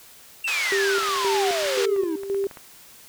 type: exponential sweep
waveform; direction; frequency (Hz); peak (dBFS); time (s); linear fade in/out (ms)
triangle; down; 2761 to 306.9; -22; 0.44-2.16; 5
type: band-pass noise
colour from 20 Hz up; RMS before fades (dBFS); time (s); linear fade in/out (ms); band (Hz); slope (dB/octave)
white; -29; 0.47-1.86; 10; 1000 to 4300; 12
type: tone with tremolo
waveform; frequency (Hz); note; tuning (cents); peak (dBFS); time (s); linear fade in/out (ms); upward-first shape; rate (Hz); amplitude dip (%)
sine; 394.5; G4; +11; -21; 0.72-2.47; 2; square; 1.9; 65
type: clicks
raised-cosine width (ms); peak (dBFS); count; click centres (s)
0.5; -25; 12; 1.029 / 1.089 / 1.163 / 1.345 / 1.627 / 1.658 / 1.963 / 2.234 / 2.346 / 2.441 / 2.512 / 2.572
effects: white hiss -48 dBFS RMS until 3.08 s